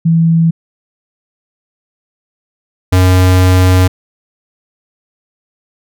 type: tone pair in turn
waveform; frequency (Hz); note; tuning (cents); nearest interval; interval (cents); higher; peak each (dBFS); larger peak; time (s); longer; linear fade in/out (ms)
sine / square; 164.81 / 92.12; E3 / F#2; 0 / -7; minor seventh; 1007; first; -6; neither; 0.05-0.51 / 2.92-3.88; second; 10
effects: none